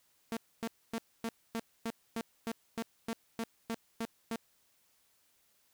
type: tone bursts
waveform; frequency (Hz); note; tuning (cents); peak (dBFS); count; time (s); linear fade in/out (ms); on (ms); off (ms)
sawtooth; 227.8; A#3; -40; -30; 14; 0.32-4.358; 0; 47; 260
effects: white hiss -71 dBFS RMS until 5.73 s